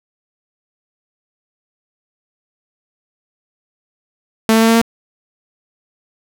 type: tone with pitch steps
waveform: sawtooth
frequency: 222.2 / 224 / 225.8 / 227.7 / 229.5 Hz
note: A3 / A3 / A3 / A#3 / A#3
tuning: +17 / +31 / +45 / -40 / -27 cents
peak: -5 dBFS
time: 4.49-4.815 s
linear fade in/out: 0 ms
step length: 65 ms
effects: none